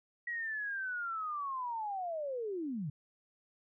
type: linear sweep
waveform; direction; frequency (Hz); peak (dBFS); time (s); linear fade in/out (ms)
sine; down; 1925 to 132.7; -35; 0.27-2.9; 5
effects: none